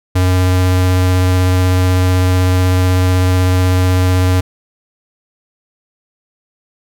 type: tone with vibrato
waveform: square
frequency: 91.7 Hz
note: F#2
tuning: 15 cents flat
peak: -10 dBFS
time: 0.15-4.41 s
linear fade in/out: 10 ms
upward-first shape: sine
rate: 16 Hz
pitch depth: 9 cents each way
effects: none